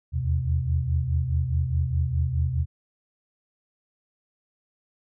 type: tone cluster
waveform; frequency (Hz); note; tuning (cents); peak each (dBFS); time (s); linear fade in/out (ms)
sine; 78.1 / 82.9 / 127.6; D#2 / E2 / C3; +7 / +10 / -43; -26; 0.12-2.66; 50
effects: none